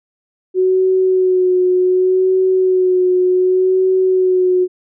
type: tone with vibrato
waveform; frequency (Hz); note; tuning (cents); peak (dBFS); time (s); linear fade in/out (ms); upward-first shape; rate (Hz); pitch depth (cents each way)
sine; 370; F#4; 0; -10; 0.54-4.68; 50; sine; 0.67; 24
effects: none